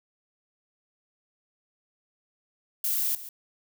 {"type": "noise with echo", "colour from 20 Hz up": "violet", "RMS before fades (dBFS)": -27, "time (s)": [2.84, 3.15], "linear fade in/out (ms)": 2, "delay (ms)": 140, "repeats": 1, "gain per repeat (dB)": -14, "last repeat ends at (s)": 3.29, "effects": []}